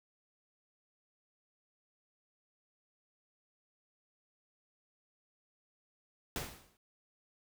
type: noise with exponential decay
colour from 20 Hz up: pink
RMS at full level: -36 dBFS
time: 6.36-6.77 s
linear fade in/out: 1 ms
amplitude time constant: 89 ms
effects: none